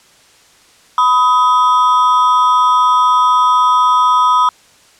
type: ring-modulated tone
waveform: triangle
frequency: 1128 Hz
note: C#6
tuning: 30 cents sharp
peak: -3 dBFS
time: 0.98-4.49 s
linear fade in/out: 2 ms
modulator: 132 Hz
effects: white hiss -47 dBFS RMS until 4.99 s + low-pass 8000 Hz 12 dB/octave